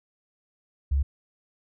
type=tone; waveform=sine; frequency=69.3 Hz; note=C#2; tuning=in tune; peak=-20 dBFS; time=0.91-1.03 s; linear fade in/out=10 ms; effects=none